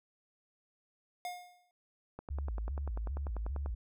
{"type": "tone with exponential decay", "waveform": "square", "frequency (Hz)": 715, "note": "F5", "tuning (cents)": 41, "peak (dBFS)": -36, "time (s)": [1.25, 1.71], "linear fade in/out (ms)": 1, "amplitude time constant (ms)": 100}
{"type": "click train", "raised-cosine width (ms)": 1, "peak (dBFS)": -29, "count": 16, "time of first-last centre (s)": [2.19, 3.661], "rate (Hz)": 10.2}
{"type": "tone with vibrato", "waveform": "sine", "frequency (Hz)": 62, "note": "B1", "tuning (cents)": 7, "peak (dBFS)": -34, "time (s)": [2.3, 3.75], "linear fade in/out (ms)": 10, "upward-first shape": "square", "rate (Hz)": 2.5, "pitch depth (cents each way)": 220}
{"effects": []}